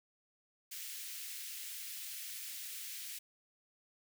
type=high-pass noise; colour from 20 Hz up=white; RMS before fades=-45 dBFS; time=0.71-3.19 s; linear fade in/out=10 ms; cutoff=1900 Hz; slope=24 dB/octave; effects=none